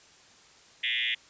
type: tone with frequency modulation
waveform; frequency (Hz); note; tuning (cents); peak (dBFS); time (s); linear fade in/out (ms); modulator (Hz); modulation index
sine; 2694; E7; +37; -26; 0.83-1.15; 10; 118; 7
effects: white hiss -56 dBFS RMS until 1.29 s + resampled to 16000 Hz